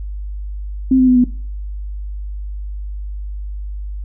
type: tone with pitch steps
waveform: sine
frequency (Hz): 261.6 / 256.7 / 251.8 / 247.1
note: C4 / C4 / B3 / B3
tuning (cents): 0 / -33 / +34 / +1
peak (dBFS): -8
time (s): 0.91-1.242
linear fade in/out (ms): 5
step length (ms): 83
effects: noise-tail reverb RT60 0.4 s tail -17 dB re dry + added 50 Hz sine -23 dBFS peak until 4.04 s

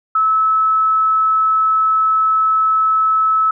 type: tone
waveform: sine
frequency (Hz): 1300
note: E6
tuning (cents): -24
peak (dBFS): -11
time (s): 0.15-3.51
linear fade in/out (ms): 5
effects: none

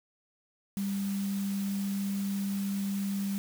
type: tone in noise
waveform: sine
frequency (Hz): 198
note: G3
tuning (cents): +18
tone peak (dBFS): -29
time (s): 0.77-3.38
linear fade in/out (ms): 0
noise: white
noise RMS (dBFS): -45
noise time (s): 0.77-3.38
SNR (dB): +13
effects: none

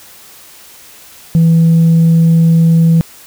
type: tone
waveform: sine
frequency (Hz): 164.81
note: E3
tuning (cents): 0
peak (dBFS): -3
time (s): 1.35-3.01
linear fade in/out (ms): 0
effects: tanh soft clip ceiling -3 dBFS + white hiss -38 dBFS RMS until 3.26 s

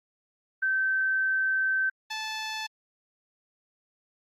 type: tone pair in turn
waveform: sine / 10% pulse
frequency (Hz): 1546 / 872.7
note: G6 / A5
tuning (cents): -24 / -14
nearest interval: minor seventh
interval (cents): 990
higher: first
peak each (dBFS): -23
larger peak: neither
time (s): 0.62-1.9 / 2.1-2.67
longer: first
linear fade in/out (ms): 10
effects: low-pass 7000 Hz 12 dB/octave + Opus 32 kbps

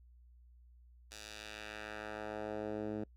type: tone with band-pass filter sweep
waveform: 10% pulse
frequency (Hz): 106.6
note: G#2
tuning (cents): +46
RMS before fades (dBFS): -43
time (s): 1.11-3.04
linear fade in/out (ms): 5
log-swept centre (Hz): 5900 to 270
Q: 0.96
effects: noise-tail reverb RT60 0.1 s tail -25 dB re dry + added 60 Hz sine -58 dBFS peak until 3.16 s

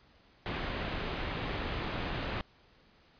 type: low-pass noise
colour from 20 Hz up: pink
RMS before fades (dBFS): -36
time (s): 0.46-2.41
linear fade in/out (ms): 0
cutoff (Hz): 3700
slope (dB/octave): 24
effects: pink hiss -63 dBFS RMS until 3.19 s + resampled to 11025 Hz

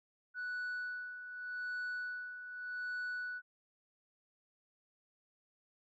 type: tone with tremolo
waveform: sine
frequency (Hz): 1480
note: F#6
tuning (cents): 0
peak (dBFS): -34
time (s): 0.34-3.42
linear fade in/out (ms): 50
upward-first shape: sine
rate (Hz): 0.84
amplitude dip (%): 70
effects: tanh soft clip ceiling -36 dBFS

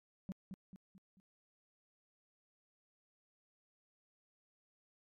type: tone with echo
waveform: sine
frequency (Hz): 189.7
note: F#3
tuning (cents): +43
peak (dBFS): -36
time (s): 0.29-0.32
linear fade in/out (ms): 0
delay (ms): 220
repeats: 4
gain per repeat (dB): -7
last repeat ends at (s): 1.2
effects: tanh soft clip ceiling -37 dBFS + MP3 64 kbps

